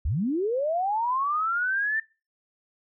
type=linear sweep; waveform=sine; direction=up; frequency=52.1 to 1799 Hz; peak=-23 dBFS; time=0.05-2 s; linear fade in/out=5 ms; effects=noise-tail reverb RT60 0.3 s tail -22 dB re dry